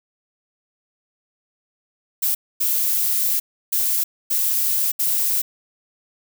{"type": "noise bursts at uneven times", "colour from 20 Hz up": "violet", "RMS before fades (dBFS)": -20, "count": 5, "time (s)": [[2.22, 2.35], [2.6, 3.4], [3.72, 4.04], [4.3, 4.92], [4.99, 5.42]], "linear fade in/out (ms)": 10, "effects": []}